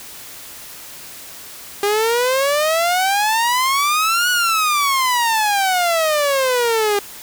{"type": "exponential two-way sweep", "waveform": "sawtooth", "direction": "up then down", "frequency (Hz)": [401.5, 1475, 401.5], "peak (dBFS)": -11, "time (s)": [1.83, 6.99], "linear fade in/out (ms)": 2, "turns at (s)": 4.3, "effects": ["white hiss -36 dBFS RMS until 7.22 s"]}